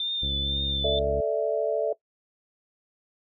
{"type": "tone with vibrato", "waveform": "sine", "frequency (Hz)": 3566, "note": "A7", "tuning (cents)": 22, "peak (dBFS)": -26, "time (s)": [0, 0.99], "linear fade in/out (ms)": 2, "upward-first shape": "triangle", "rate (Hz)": 2, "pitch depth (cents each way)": 43}
{"type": "harmonic tone", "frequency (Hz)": 69.3, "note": "C#2", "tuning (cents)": 0, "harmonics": [1, 2, 3, 4, 5, 7, 8], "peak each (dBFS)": [-31, -37, -41, -43, -45, -48, -49], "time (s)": [0.22, 1.21], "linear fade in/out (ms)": 10}
{"type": "chord", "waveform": "sine", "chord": "A suspended fourth", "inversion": "none", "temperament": "just", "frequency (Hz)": [440, 586.7, 660], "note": ["A4", "D5", "E5"], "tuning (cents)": [0, -2, 2], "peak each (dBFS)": -27, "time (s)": [0.84, 1.93], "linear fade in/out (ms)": 5}
{"effects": ["noise-tail reverb RT60 0.1 s tail -20 dB re dry"]}